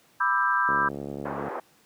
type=chord; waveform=sine; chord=E minor seventh; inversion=second; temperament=just; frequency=988.9 / 1186.7 / 1318.5 / 1582.2 Hz; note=B5 / D6 / E6 / G6; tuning=+2 / +18 / 0 / +16 cents; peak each=-26 / -27 / -28 / -25 dBFS; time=0.2-0.89 s; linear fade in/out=10 ms
type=click train; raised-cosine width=2 ms; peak=-20 dBFS; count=57; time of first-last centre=0.69-1.482 s; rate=70.7 Hz
type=band-pass noise; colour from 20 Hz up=pink; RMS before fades=-34 dBFS; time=1.25-1.6 s; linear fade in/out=5 ms; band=370 to 1400 Hz; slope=24 dB/octave
effects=pink hiss -60 dBFS RMS until 1.85 s + high-pass 150 Hz 12 dB/octave